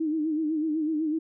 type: tone with vibrato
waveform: sine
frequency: 311.1 Hz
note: D#4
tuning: in tune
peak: -24 dBFS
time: 0-1.19 s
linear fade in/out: 10 ms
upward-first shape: sine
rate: 8 Hz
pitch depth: 74 cents each way
effects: none